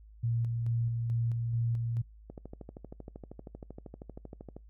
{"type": "tone with tremolo", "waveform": "sine", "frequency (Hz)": 116.54, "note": "A#2", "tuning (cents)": 0, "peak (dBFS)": -27, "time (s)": [0.23, 2.02], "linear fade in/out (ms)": 10, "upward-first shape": "square", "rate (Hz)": 2.3, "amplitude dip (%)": 30}
{"type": "click train", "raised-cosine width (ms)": 2, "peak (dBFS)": -30, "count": 30, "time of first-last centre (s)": [2.3, 4.566], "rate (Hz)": 12.8}
{"effects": ["noise-tail reverb RT60 0.2 s tail -25 dB re dry", "added 53 Hz sine -51 dBFS peak until 4.69 s"]}